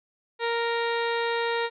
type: harmonic tone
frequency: 466.2 Hz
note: A#4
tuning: in tune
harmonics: 1 / 2 / 3 / 4 / 5 / 6 / 7 / 8 / 9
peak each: -27 / -30 / -35 / -33 / -38 / -41 / -44 / -39 / -44 dBFS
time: 0.39-1.7 s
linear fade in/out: 50 ms
effects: none